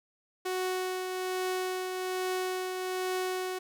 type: tone with tremolo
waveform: sawtooth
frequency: 370 Hz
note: F#4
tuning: in tune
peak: -25 dBFS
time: 0.45-3.59 s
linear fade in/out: 10 ms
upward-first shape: triangle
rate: 1.2 Hz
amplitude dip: 40%
effects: none